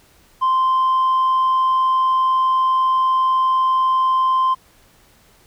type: tone with tanh clipping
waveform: triangle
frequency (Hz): 1042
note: C6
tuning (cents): -7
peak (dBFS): -14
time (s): 0.41-4.55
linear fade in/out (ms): 20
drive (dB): 6
effects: pink hiss -53 dBFS RMS until 5.46 s